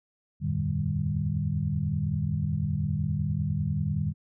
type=tone cluster; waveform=sine; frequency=82.1 / 92.4 / 112 / 151 / 196.4 Hz; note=E2 / F#2 / A2 / D3 / G3; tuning=-6 / -2 / +31 / +48 / +4 cents; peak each=-36 / -33 / -33 / -28 / -33 dBFS; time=0.4-4.14 s; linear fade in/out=50 ms; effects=none